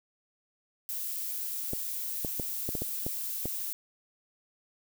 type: noise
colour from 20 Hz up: violet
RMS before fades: -35 dBFS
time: 0.89-3.73 s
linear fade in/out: 0 ms
type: clicks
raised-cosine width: 2 ms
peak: -20 dBFS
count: 8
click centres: 1.734 / 2.248 / 2.398 / 2.69 / 2.752 / 2.82 / 3.065 / 3.456 s
effects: none